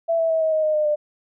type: tone with pitch steps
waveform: sine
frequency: 665 / 655.1 / 645.3 / 635.7 / 626.2 / 616.9 / 607.7 / 598.6 Hz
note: E5 / E5 / E5 / D#5 / D#5 / D#5 / D#5 / D5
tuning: +15 / -11 / -37 / +37 / +11 / -15 / -41 / +33 cents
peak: -17 dBFS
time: 0.08-0.96 s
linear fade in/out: 20 ms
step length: 110 ms
effects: none